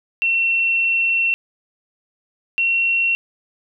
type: tone pair in turn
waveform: sine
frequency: 2712 / 2727 Hz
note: E7 / F7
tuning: +49 / -42 cents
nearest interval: unison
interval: 9 cents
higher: second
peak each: -15 dBFS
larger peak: neither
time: 0.22-1.34 / 2.58-3.15 s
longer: first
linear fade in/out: 0 ms
effects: none